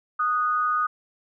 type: tone pair together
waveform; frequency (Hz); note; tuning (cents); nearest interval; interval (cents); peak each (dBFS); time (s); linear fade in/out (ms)
sine; 1238 / 1472.2; D#6 / F#6; -9 / -9; minor third; 300; -21 / -29; 0.19-0.87; 10
effects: none